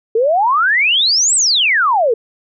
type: exponential two-way sweep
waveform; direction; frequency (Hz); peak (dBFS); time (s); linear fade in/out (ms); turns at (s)
sine; up then down; 430 to 8270 to 430; -10; 0.15-2.14; 5; 1.35
effects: none